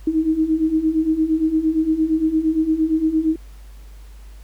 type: beating tone pair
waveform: sine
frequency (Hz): 311.1 / 319.8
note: D#4 / D#4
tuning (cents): 0 / +48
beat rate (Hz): 8.7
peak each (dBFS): -21 / -17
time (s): 0.07-3.36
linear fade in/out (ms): 5
effects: added 50 Hz sine -37 dBFS peak until 4.43 s + pink hiss -53 dBFS RMS until 4.43 s